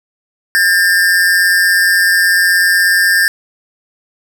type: tone pair together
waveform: square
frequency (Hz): 1611 / 1791.8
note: G6 / A6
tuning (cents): +47 / +31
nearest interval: major second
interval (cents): 184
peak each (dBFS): -12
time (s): 0.55-3.28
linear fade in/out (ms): 0
effects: none

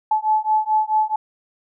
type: beating tone pair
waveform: sine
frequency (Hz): 861 / 865.6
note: A5 / A5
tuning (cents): -38 / -29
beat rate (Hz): 4.6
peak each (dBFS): -19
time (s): 0.11-1.16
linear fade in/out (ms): 5
effects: none

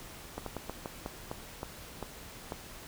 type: slowing click train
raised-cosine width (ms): 1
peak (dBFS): -22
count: 10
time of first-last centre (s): 0.38-2.522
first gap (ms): 83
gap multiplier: 1.25
effects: pink hiss -48 dBFS RMS until 2.87 s

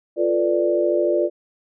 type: chord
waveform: sine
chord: B half-diminished seventh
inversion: second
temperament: equal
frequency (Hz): 349.2 / 440 / 493.9 / 587.3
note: F4 / A4 / B4 / D5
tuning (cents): 0 / 0 / 0 / 0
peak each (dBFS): -20 / -26 / -25 / -20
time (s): 0.16-1.3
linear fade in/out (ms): 50
effects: none

